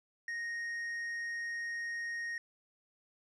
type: tone with tanh clipping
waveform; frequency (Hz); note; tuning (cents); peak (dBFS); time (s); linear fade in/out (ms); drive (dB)
sine; 1864.7; A#6; 0; -37; 0.28-2.38; 2; 5
effects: none